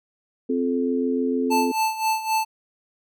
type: harmonic tone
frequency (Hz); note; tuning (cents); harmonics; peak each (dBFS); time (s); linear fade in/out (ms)
86.7; F2; -12; 3 / 4 / 5; -22 / -30 / -25; 0.49-1.72; 10
type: tone with tremolo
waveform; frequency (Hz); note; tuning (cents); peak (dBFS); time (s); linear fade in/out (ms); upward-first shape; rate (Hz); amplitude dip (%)
square; 880; A5; 0; -19; 1.5-2.45; 20; sine; 3.8; 75
effects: none